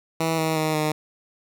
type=tone with pitch steps; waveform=10% pulse; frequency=162.5 / 159.43 / 156.42 / 153.47 Hz; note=E3 / D#3 / D#3 / D#3; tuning=-24 / +43 / +10 / -23 cents; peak=-13 dBFS; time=0.2-0.92 s; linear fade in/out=5 ms; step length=180 ms; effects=none